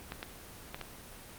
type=clicks; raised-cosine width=0.3 ms; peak=-21 dBFS; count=4; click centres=0.121 / 0.229 / 0.745 / 0.813 s; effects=pink hiss -49 dBFS RMS until 1.38 s + Opus 24 kbps